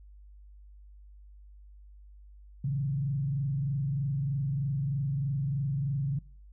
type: tone with frequency modulation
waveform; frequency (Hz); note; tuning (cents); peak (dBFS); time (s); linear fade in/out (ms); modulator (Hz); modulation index
sine; 138.59; C#3; 0; -27; 2.64-6.19; 5; 23.2; 0.58
effects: noise-tail reverb RT60 0.5 s tail -22 dB re dry + added 50 Hz sine -49 dBFS peak until 6.52 s